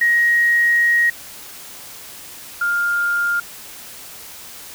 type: tone pair in turn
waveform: sine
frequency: 1886 / 1405.4 Hz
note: A#6 / F6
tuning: +20 / +10 cents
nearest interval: perfect fourth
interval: 510 cents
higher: first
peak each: -12 / -16 dBFS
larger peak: first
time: 0.01-1.1 / 2.61-3.4 s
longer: first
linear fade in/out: 5 ms
effects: white hiss -37 dBFS RMS until 4.74 s